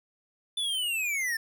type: linear sweep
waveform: square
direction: down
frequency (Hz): 3520 to 1760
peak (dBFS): -28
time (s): 0.57-1.37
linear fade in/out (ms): 5
effects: none